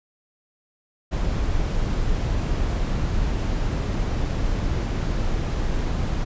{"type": "noise", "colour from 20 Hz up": "brown", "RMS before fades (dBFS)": -23, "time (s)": [1.11, 6.25], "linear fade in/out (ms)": 20, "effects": ["resampled to 16000 Hz"]}